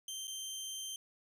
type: tone with dropouts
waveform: 20% pulse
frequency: 3136 Hz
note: G7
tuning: in tune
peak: -35 dBFS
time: 0.08-0.96 s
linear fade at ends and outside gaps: 2 ms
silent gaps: 0.272-0.278 s
effects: none